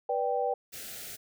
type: chord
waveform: sine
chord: G major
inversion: first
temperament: just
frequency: 490 / 588 / 784 Hz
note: B4 / D5 / G5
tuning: -14 / +2 / 0 cents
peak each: -30 / -33 / -30 dBFS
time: 0.09-0.54 s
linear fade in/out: 5 ms
type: band-stop noise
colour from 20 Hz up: white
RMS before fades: -42 dBFS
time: 0.72-1.17 s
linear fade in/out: 20 ms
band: 800 to 1300 Hz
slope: 96 dB/octave
effects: none